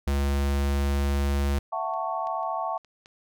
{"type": "tone", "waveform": "square", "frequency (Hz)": 70.1, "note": "C#2", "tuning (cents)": 20, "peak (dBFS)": -23, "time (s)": [0.07, 1.59], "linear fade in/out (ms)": 5}
{"type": "chord", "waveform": "sine", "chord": "F# minor seventh", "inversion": "third", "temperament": "just", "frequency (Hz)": [666, 740, 888, 1110], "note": ["E5", "F#5", "A5", "C#6"], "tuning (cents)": [18, 0, 16, 2], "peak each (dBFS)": -32, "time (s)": [1.72, 2.78], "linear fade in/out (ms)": 10}
{"type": "clicks", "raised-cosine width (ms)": 0.2, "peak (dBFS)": [-38, -31, -41, -41, -37, -32], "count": 6, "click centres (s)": [1.938, 2.271, 2.431, 2.778, 2.847, 3.059]}
{"effects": []}